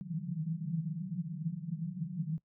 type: band-pass noise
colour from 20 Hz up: white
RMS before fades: -37 dBFS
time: 0.01-2.38 s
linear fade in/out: 0 ms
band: 150 to 180 Hz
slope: 96 dB/octave
effects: noise-tail reverb RT60 0.1 s tail -21 dB re dry